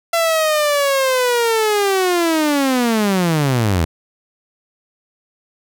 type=linear sweep; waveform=sawtooth; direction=down; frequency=677 to 76.9 Hz; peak=-10 dBFS; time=0.13-3.85 s; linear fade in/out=5 ms; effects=none